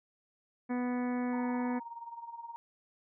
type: harmonic tone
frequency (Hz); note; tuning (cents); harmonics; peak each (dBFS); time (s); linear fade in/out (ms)
246.9; B3; 0; 1 / 2 / 3 / 4 / 5 / 6 / 7 / 8 / 9; -31 / -41 / -43 / -45 / -51 / -53 / -49 / -54 / -51; 0.69-1.8; 20
type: tone with tremolo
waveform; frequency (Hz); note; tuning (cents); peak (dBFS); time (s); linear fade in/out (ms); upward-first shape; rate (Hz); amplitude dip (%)
sine; 932.3; A#5; 0; -39; 1.33-2.56; 0; sine; 19; 70
effects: none